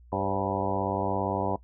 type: harmonic tone with a mistuned harmonic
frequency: 97.5 Hz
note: G2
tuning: 9 cents flat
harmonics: 1 / 2 / 3 / 4 / 5 / 6 / 7 / 8 / 9 / 10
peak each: -35 / -35 / -35 / -35 / -35 / -35 / -35 / -35 / -35 / -35 dBFS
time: 0.12-1.56 s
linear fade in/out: 5 ms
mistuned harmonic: 5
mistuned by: +57 cents
effects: noise-tail reverb RT60 0.1 s tail -20 dB re dry + added 60 Hz sine -50 dBFS peak until 1.63 s